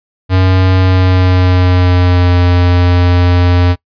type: tone with pitch glide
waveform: square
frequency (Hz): 93.2 to 88.73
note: F#2 to F2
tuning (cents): +13 to +28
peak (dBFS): -7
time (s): 0.29-3.76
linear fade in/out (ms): 50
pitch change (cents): -85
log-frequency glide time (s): 0.78-2.39
effects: noise-tail reverb RT60 0.1 s tail -22 dB re dry + resampled to 11025 Hz